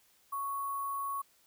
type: tone with sample-and-hold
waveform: sine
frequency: 1108.7 Hz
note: C#6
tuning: in tune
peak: -33 dBFS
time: 0.32-1.22 s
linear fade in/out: 10 ms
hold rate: 11025 Hz
effects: white hiss -67 dBFS RMS until 1.46 s